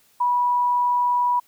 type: tone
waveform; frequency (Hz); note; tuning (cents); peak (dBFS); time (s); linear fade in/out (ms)
sine; 977; B5; -19; -17; 0.2-1.4; 10
effects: white hiss -59 dBFS RMS until 1.47 s